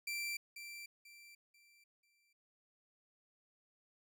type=tone with echo; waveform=sawtooth; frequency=2349 Hz; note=D7; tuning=in tune; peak=-35 dBFS; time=0.07-0.37 s; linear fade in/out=5 ms; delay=490 ms; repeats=4; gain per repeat=-9 dB; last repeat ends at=2.33 s; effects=none